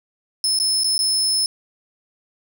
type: tone with dropouts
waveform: 30% pulse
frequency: 5230 Hz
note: E8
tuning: 15 cents flat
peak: -13 dBFS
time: 0.44-1.46 s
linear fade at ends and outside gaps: 1 ms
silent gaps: 0.589-0.599 / 0.836-0.843 / 0.98-0.99 s
effects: none